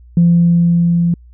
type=tone with level ramp; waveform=sine; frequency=171.1 Hz; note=F3; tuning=35 cents flat; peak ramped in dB=-5 to -10 dBFS; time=0.17-1.14 s; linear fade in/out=2 ms; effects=tanh soft clip ceiling -2 dBFS + added 60 Hz sine -38 dBFS peak until 1.33 s